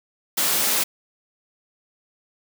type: high-pass noise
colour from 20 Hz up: white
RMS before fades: -21 dBFS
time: 0.37-0.84 s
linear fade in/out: 10 ms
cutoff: 150 Hz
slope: 48 dB/octave
effects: none